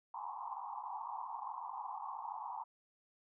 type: band-pass noise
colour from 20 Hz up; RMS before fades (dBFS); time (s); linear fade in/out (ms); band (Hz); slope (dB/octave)
pink; -44; 0.14-2.64; 5; 790 to 1100; 96
effects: none